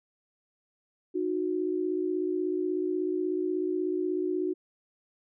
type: tone pair together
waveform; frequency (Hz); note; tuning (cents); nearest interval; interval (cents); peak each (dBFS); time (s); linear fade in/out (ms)
sine; 309.3 / 365.7; D#4 / F#4; -10 / -20; minor third; 290; -31 / -28; 1.14-4.54; 20
effects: none